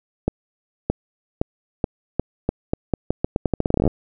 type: accelerating click train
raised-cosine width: 2 ms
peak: -5 dBFS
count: 24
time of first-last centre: 0.28-3.877 s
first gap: 620 ms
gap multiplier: 0.83
effects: none